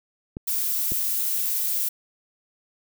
clicks, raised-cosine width 3 ms, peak -19 dBFS, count 2, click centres 0.369 / 0.92 s
violet noise, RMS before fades -25 dBFS, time 0.47-1.89 s, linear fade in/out 10 ms
effects none

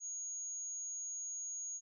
sine tone, 6660 Hz, G#8, 4 cents sharp, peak -40 dBFS, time 0-1.81 s, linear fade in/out 50 ms, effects none

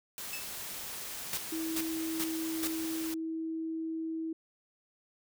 white noise, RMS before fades -41 dBFS, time 0.18-3.14 s, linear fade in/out 0 ms
sawtooth tone with exponential decay, 2625 Hz, E7, 8 cents flat, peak -32 dBFS, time 0.33-0.55 s, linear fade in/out 1 ms, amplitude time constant 47 ms
white noise bursts, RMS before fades -34 dBFS, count 4, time 1.33-2.672 s, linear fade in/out 0 ms, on 43 ms, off 390 ms
sine tone, 323.2 Hz, E4, 34 cents flat, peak -33 dBFS, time 1.52-4.33 s, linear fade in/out 5 ms
effects none

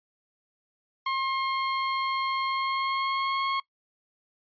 sawtooth tone with pitch glide, 1069 to 1086.4 Hz, C6 to C#6, +37 to -35 cents, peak -22 dBFS, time 1.06-3.6 s, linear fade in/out 5 ms, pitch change +28 cents, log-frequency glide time 2.46-3.44 s, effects noise-tail reverb RT60 0.1 s tail -20 dB re dry + resampled to 11025 Hz

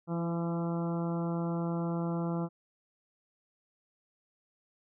harmonic tone with a mistuned harmonic, 169.3 Hz, E3, 46 cents sharp, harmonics 1 / 2 / 3 / 4 / 5 / 6 / 7 / 8, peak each -31 / -37 / -41 / -43 / -45 / -47 / -48 / -49 dBFS, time 0.07-2.49 s, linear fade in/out 50 ms, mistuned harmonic 2, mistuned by -16 cents, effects none

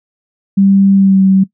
sine tone with pitch glide, 196 to 191.63 Hz, G3 to G3, 0 to -39 cents, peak -5 dBFS, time 0.57-1.44 s, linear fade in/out 10 ms, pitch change -39 cents, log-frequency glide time 0.94-1.21 s, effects noise-tail reverb RT60 0.1 s tail -18 dB re dry

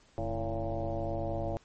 sine tone with frequency modulation, 329.6 Hz, E4, in tune, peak -30 dBFS, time 0.18-1.57 s, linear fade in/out 0 ms, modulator 118 Hz, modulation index 3.4, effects pink hiss -63 dBFS RMS until 1.64 s + MP3 32 kbps

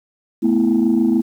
sine chord, A suspended second, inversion none, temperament equal, 220 / 246.9 / 329.6 Hz, A3 / B3 / E4, 0 / 0 / 0 cents, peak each -16 dBFS, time 0.42-1.22 s, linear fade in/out 20 ms, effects tanh soft clip ceiling -7 dBFS + 8-bit

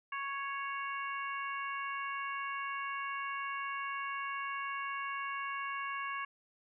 harmonic tone, 554.4 Hz, C#5, in tune, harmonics 2 / 3 / 4 / 5, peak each -38 / -42 / -44 / -46 dBFS, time 0.12-6.25 s, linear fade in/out 5 ms, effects none

